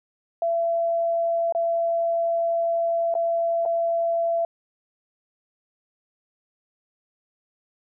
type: tone with dropouts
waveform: sine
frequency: 673 Hz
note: E5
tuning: 36 cents sharp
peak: -20 dBFS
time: 0.42-4.45 s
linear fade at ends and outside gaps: 2 ms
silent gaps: 1.524-1.549 / 3.141-3.151 / 3.653-3.659 s
effects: none